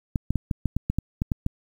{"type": "clicks", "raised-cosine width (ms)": 5, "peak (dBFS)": -11, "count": 11, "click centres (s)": [0.158, 0.306, 0.357, 0.512, 0.657, 0.766, 0.9, 0.986, 1.219, 1.318, 1.464], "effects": ["8-bit"]}